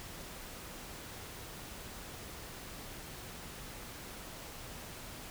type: silence
effects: pink hiss -47 dBFS RMS until 5.3 s